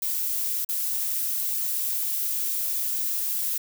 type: noise with dropouts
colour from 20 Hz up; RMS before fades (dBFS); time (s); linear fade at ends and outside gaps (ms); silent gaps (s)
violet; -27; 0.02-3.58; 5; 0.648-0.689
effects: none